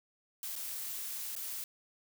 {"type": "noise with dropouts", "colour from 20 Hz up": "blue", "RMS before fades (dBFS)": -40, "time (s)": [0.43, 1.64], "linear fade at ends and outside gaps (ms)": 1, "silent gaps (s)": [[0.555, 0.562], [1.353, 1.363]], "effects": []}